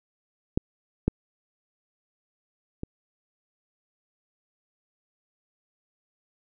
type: clicks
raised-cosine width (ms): 3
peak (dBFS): -9 / -8 / -19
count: 3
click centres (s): 0.575 / 1.08 / 2.834
effects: none